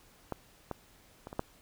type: clicks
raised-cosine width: 1 ms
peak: -20 / -21 / -28 / -28 / -16 dBFS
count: 5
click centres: 0.323 / 0.713 / 1.271 / 1.329 / 1.394 s
effects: pink hiss -61 dBFS RMS until 1.61 s